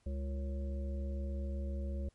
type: harmonic tone with a mistuned harmonic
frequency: 69 Hz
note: C#2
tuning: 7 cents flat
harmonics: 1 / 3 / 5 / 7 / 8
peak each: -35 / -45 / -51 / -58 / -49 dBFS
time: 0.06-2.09 s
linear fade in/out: 5 ms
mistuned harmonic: 7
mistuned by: -58 cents
effects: pink hiss -73 dBFS RMS until 2.14 s + MP3 48 kbps